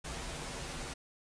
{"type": "noise with comb filter", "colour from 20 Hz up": "pink", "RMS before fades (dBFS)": -41, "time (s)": [0.04, 0.94], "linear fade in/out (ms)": 10, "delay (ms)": 9.7, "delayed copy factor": -0.75, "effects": ["resampled to 22050 Hz"]}